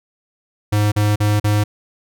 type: tone bursts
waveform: square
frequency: 104.6 Hz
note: G#2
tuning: 13 cents sharp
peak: -14 dBFS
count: 4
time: 0.72-1.64 s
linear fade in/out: 10 ms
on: 200 ms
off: 40 ms
effects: none